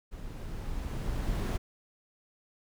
brown noise with level ramp, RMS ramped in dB -42 to -28 dBFS, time 0.11-1.58 s, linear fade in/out 20 ms, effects none

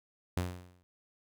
sawtooth tone with exponential decay, 90 Hz, F#2, 47 cents flat, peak -24 dBFS, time 0.37-0.83 s, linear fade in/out 0 ms, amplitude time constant 98 ms, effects none

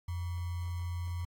sine tone with sample-and-hold, 87.31 Hz, F2, in tune, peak -33 dBFS, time 0.08-1.25 s, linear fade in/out 5 ms, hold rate 1050 Hz, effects AAC 64 kbps

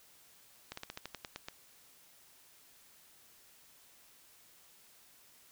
slowing click train, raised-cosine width 0.2 ms, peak -24 dBFS, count 10, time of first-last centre 0.72-1.485 s, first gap 54 ms, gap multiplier 1.11, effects white hiss -62 dBFS RMS until 5.51 s

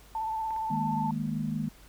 sine tone with vibrato, 884 Hz, A5, 8 cents sharp, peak -29 dBFS, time 0.15-1.11 s, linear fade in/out 2 ms, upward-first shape triangle, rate 17 Hz, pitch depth 35 cents each way
clicks, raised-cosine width 0.5 ms, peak -34 dBFS, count 2, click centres 0.507 / 0.563 s
sine chord, D# suspended fourth, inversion none, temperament equal, 155.56 / 207.7 / 233.1 Hz, D#3 / G#3 / A#3, 0 / 0 / 0 cents, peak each -33 dBFS, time 0.7-1.69 s, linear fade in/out 10 ms
effects added 50 Hz sine -54 dBFS peak until 1.88 s + pink hiss -56 dBFS RMS until 1.88 s

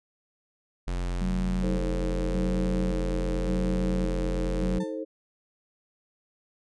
square tone, 44.47 Hz, F1, 32 cents sharp, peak -28 dBFS, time 0.87-4.79 s, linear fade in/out 10 ms
sine tone with tremolo, 186.9 Hz, F#3, 18 cents sharp, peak -27 dBFS, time 1.21-4.84 s, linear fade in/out 10 ms, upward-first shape square, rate 0.88 Hz, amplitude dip 60%
sine chord, A diminished, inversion second, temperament just, 316.8 / 440 / 528 Hz, Eb4 / A4 / C5, +31 / 0 / +16 cents, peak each -34 / -36 / -35 dBFS, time 1.62-5.05 s, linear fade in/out 20 ms
35% pulse tone with exponential decay, 893 Hz, A5, 25 cents sharp, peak -35 dBFS, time 4.8-5.03 s, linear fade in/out 5 ms, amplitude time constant 49 ms
effects resampled to 22050 Hz

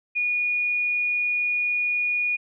sine tone, 2449 Hz, D#7, 28 cents flat, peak -21 dBFS, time 0.15-2.37 s, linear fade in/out 20 ms, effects none

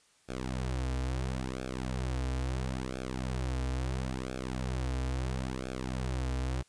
sawtooth tone with flanger, 64.1 Hz, C2, 35 cents flat, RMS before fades -34 dBFS, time 0.28-6.63 s, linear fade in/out 20 ms, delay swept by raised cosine 1 to 5.5 ms, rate 0.74 Hz, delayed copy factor -1, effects white hiss -66 dBFS RMS until 6.68 s + resampled to 22050 Hz

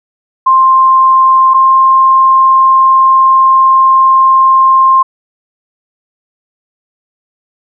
sine tone pair in turn, 1052 / 1057.4 Hz, C6 / C6, +9 / +18 cents, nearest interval unison, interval 9 cents, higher second, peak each -3 dBFS, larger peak neither, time 0.46-1.54 / 1.54-5.03 s, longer second, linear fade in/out 10 ms, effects none

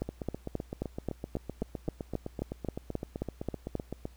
two click trains, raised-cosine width 2 ms, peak -22 / -18 dBFS, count 32 / 15, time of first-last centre 0.09-4.054 / 0.02-3.753 s, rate 7.82 / 3.75 Hz, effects added 60 Hz sine -52 dBFS peak until 4.16 s + pink hiss -63 dBFS RMS until 4.16 s

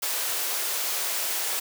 white high-pass noise, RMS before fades -28 dBFS, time 0.02-1.6 s, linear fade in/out 10 ms, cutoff 380 Hz, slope 24 dB/octave, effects none

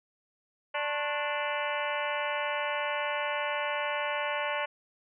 harmonic tone with a mistuned harmonic, 293.7 Hz, D4, in tune, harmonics 2 / 3 / 4 / 5 / 6 / 7 / 8 / 9 / 10, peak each -34 / -36 / -37 / -38 / -39 / -39 / -40 / -41 / -41 dBFS, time 0.74-4.66 s, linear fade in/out 10 ms, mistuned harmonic 4, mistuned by -130 cents, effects none

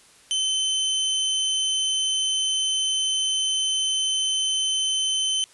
sawtooth tone, 3067 Hz, G7, 38 cents flat, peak -18 dBFS, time 0.31-5.44 s, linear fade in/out 0 ms, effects white hiss -53 dBFS RMS until 5.53 s + resampled to 24000 Hz

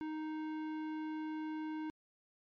sine tone with tanh clipping, 311.1 Hz, D#4, in tune, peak -40 dBFS, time 0.01-1.9 s, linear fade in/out 0 ms, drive 15 dB, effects MP3 48 kbps

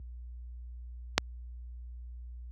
click, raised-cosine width 0.2 ms, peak -3 dBFS, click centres 1.18 s, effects added 60 Hz sine -32 dBFS peak until 2.51 s + high-pass 100 Hz 12 dB/octave

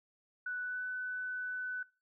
sine tone with pitch glide, 1484 to 1499.5 Hz, F#6 to F#6, +5 to +23 cents, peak -35 dBFS, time 0.46-1.83 s, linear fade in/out 5 ms, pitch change +18 cents, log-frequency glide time 0.62-0.81 s, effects noise-tail reverb RT60 0.3 s tail -22 dB re dry

